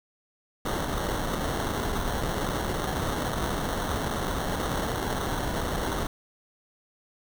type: noise with sample-and-hold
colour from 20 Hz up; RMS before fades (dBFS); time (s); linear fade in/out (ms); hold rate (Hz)
pink; -29; 0.65-6.07; 5; 2450
effects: none